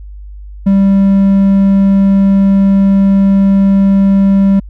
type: tone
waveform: triangle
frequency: 196 Hz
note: G3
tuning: in tune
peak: -3 dBFS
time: 0.66-4.6 s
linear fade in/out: 10 ms
effects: added 50 Hz sine -26 dBFS peak until 4.69 s